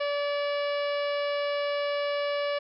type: harmonic tone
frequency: 576 Hz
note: D5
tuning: 34 cents flat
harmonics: 1 / 2 / 3 / 4 / 5 / 6 / 7 / 8 / 9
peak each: -27 / -36 / -39 / -39 / -40 / -48 / -46 / -49 / -49 dBFS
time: 0-2.59 s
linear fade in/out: 10 ms
effects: none